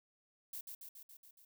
violet noise with echo, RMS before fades -45 dBFS, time 0.53-0.61 s, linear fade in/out 5 ms, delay 140 ms, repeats 6, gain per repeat -3 dB, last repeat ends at 1.45 s, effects none

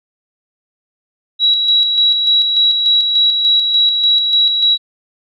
sine tone with tremolo, 3887 Hz, B7, 28 cents flat, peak -8 dBFS, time 1.39-4.78 s, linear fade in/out 50 ms, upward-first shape square, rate 3.4 Hz, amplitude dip 40%, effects none

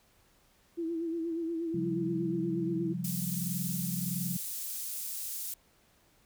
sine tone with vibrato, 331.8 Hz, E4, 11 cents sharp, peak -31 dBFS, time 0.77-2.94 s, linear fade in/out 20 ms, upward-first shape sine, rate 8.4 Hz, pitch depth 50 cents each way
sine chord, C suspended fourth, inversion none, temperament equal with one note detuned, 134.18 / 174.61 / 196 Hz, C3 / F3 / G3, +44 / 0 / 0 cents, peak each -39 / -34 / -39 dBFS, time 1.74-4.37 s, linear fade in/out 5 ms
pink high-pass noise, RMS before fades -38 dBFS, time 3.04-5.54 s, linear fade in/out 5 ms, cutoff 9200 Hz, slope 12 dB/octave
effects pink hiss -66 dBFS RMS until 6.25 s

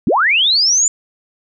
sine linear sweep, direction up, 143.3 to 7160 Hz, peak -10 dBFS, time 0.07-0.88 s, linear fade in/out 2 ms, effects none

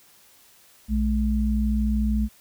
sine tone pair together, 59.91 / 213.5 Hz, A#1 / G#3, +48 / +48 cents, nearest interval octave + minor seventh, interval 2200 cents, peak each -22 / -23 dBFS, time 0.88-2.29 s, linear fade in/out 50 ms, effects white hiss -55 dBFS RMS until 2.4 s

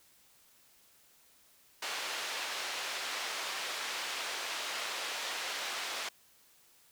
white band-pass noise, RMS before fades -38 dBFS, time 1.82-6.09 s, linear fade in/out 5 ms, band 550 to 4100 Hz, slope 12 dB/octave, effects white hiss -64 dBFS RMS until 6.91 s

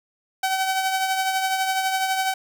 sawtooth tone with tremolo, 762 Hz, G5, 49 cents flat, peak -15 dBFS, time 0.43-2.34 s, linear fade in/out 5 ms, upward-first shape triangle, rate 12 Hz, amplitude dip 50%, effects none

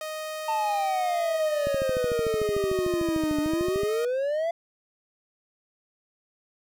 sawtooth tone, 622.3 Hz, D#5, in tune, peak -28 dBFS, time 0.01-4.05 s, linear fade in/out 2 ms
triangle exponential two-way sweep, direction down then up, 900 to 293.9 to 685 Hz, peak -22 dBFS, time 0.48-4.51 s, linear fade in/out 5 ms, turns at 3.4 s
click train, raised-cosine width 3 ms, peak -20 dBFS, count 30, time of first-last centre 1.67-3.834 s, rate 13.4 Hz
effects none

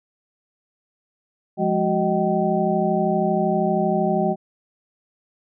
sine tone cluster, 176.4 / 209.1 / 373.8 / 621 / 769 Hz, F3 / G#3 / F#4 / D#5 / G5, +18 / +12 / +18 / -3 / -33 cents, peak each -24 dBFS, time 1.57-4.36 s, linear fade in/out 50 ms, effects none

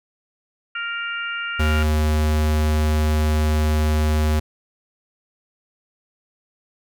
harmonic tone, 466.2 Hz, A#4, in tune, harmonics 3 / 4 / 5 / 6, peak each -26 / -35 / -34 / -31 dBFS, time 0.75-1.83 s, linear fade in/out 5 ms
square tone, 76.7 Hz, D#2, 24 cents flat, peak -17 dBFS, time 1.59-4.4 s, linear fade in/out 10 ms
effects none

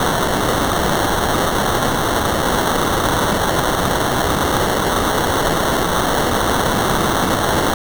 white noise with sample-and-hold, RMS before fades -17 dBFS, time 0-7.74 s, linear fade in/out 2 ms, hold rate 2450 Hz, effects none

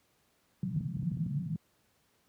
white band-pass noise, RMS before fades -34 dBFS, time 0.63-1.56 s, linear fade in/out 2 ms, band 130 to 180 Hz, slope 48 dB/octave
clicks, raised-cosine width 5 ms, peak -26 dBFS, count 7, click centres 0.763 / 0.809 / 0.968 / 1.026 / 1.118 / 1.171 / 1.264 s
effects pink hiss -71 dBFS RMS until 2.28 s + high-pass 80 Hz 12 dB/octave

